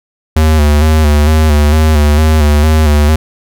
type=tone with vibrato; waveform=square; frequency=76.1 Hz; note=D#2; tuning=38 cents flat; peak=-6 dBFS; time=0.36-3.16 s; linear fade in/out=5 ms; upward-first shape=square; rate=2.2 Hz; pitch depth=47 cents each way; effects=none